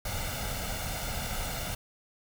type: noise with comb filter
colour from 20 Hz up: pink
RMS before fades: -34 dBFS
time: 0.05-1.75 s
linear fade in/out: 5 ms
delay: 1.4 ms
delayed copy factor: +0.65
effects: none

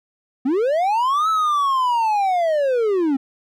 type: linear two-way sweep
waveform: triangle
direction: up then down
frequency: 240.2 to 1318.5 to 258.7 Hz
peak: -14 dBFS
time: 0.45-3.17 s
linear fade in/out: 10 ms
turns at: 1.29 s
effects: none

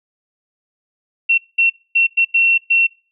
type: tone bursts at uneven times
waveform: sine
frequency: 2718 Hz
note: F7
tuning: 48 cents flat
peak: -10 dBFS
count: 6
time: 1.29-1.38 / 1.58-1.7 / 1.95-2.07 / 2.17-2.25 / 2.34-2.58 / 2.7-2.87 s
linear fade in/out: 10 ms
effects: noise-tail reverb RT60 0.4 s tail -24 dB re dry

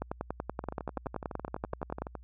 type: two click trains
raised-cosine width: 1 ms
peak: -24 / -19 dBFS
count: 19 / 22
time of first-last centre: 0.64-2.153 / 0.02-2.02 s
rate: 11.9 / 10.5 Hz
effects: added 60 Hz sine -49 dBFS peak until 2.23 s

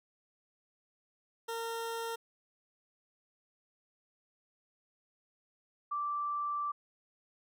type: tone pair in turn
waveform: 20% pulse / sine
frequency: 458.9 / 1170.1 Hz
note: A#4 / D6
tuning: -27 / -7 cents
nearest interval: octave + major third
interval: 1620 cents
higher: second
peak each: -31 / -32 dBFS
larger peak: first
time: 1.48-2.16 / 5.91-6.72 s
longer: second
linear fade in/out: 10 ms
effects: none

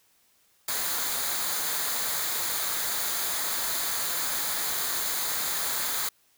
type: noise with comb filter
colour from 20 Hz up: white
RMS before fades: -29 dBFS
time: 0.68-6.09 s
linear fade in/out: 5 ms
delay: 0.36 ms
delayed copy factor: -0.55
effects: white hiss -65 dBFS RMS until 6.37 s

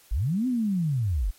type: linear two-way sweep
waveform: sine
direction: up then down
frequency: 36.71 to 261.6 to 36.71 Hz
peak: -22 dBFS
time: 0.11-1.31 s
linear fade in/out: 10 ms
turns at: 0.47 s
effects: white hiss -56 dBFS RMS until 1.38 s + MP3 64 kbps

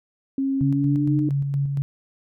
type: tone with pitch glide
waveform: sine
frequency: 270.6 to 302 Hz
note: C#4 to D4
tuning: -42 to +48 cents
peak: -20 dBFS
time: 0.38-1.29 s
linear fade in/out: 2 ms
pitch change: +190 cents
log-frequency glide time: 0.59-1.16 s
type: tone with tremolo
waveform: sine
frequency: 140 Hz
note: C#3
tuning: 18 cents sharp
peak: -19 dBFS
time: 0.61-1.82 s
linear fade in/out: 0 ms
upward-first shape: square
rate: 4.3 Hz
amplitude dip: 35%
effects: none

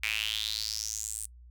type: tone with high-pass filter sweep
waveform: sawtooth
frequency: 108.3 Hz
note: A2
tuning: 27 cents flat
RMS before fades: -34 dBFS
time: 0.03-1.26 s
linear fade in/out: 5 ms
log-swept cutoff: 2300 to 9100 Hz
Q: 5.6
effects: noise-tail reverb RT60 0.1 s tail -25 dB re dry + added 60 Hz sine -49 dBFS peak until 1.5 s

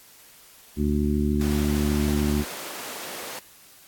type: harmonic tone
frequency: 73.42 Hz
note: D2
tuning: in tune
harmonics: 1 / 2 / 3 / 4 / 5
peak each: -25 / -30 / -24 / -29 / -30 dBFS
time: 0.76-2.45 s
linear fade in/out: 50 ms
type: high-pass noise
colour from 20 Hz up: pink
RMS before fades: -36 dBFS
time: 1.41-3.39 s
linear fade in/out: 2 ms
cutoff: 380 Hz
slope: 12 dB/octave
effects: white hiss -51 dBFS RMS until 3.87 s + AAC 64 kbps

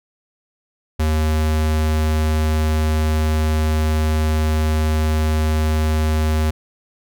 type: tone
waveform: square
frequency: 77.8 Hz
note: D#2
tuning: in tune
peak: -16 dBFS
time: 0.99-6.51 s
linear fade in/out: 10 ms
effects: none

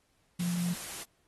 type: tone in noise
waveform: sine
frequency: 175.4 Hz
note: F3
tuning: 8 cents sharp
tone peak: -29 dBFS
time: 0.39-0.74 s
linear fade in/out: 10 ms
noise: white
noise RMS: -41 dBFS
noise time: 0.39-1.04 s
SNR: +9 dB
effects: pink hiss -72 dBFS RMS until 1.27 s + AAC 32 kbps

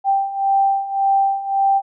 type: beating tone pair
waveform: sine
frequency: 784 / 785.8 Hz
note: G5 / G5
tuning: 0 / +4 cents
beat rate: 1.8 Hz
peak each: -20 / -16 dBFS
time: 0.04-1.82 s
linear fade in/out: 50 ms
effects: none

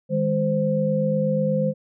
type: tone cluster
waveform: sine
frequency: 156.4 / 204.7 / 519 Hz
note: D#3 / G#3 / C5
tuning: +9 / -25 / -14 cents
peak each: -24 / -24 / -22 dBFS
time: 0.09-1.74 s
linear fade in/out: 50 ms
effects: none

